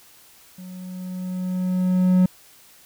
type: tone with level ramp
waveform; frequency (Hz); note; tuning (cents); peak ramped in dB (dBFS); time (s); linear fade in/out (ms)
triangle; 183.4; F#3; -15; -34 to -10; 0.58-2.26; 5
effects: white hiss -51 dBFS RMS until 2.85 s